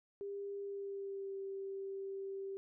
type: tone with pitch glide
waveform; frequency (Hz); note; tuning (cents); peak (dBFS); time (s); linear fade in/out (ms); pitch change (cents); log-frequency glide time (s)
sine; 400.4 to 390.1; G4 to G4; +37 to -8; -40; 0.21-2.57; 0; -45; 0.61-1.37
effects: none